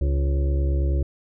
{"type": "harmonic tone with a mistuned harmonic", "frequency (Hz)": 69.2, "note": "C#2", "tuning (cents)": -2, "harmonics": [1, 2, 4, 5, 6, 7, 8], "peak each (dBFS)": [-19, -30, -38, -33, -40, -45, -38], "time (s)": [0.01, 1.03], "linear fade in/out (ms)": 5, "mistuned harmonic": 7, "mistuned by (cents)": 57, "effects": []}